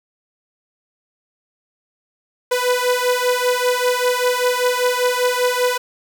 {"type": "beating tone pair", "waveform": "sawtooth", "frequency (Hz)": [493.9, 499], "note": ["B4", "B4"], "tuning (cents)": [0, 18], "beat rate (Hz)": 5.1, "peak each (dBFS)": -15, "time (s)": [2.51, 5.78], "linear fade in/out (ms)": 10, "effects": []}